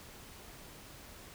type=silence; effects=pink hiss -52 dBFS RMS until 1.34 s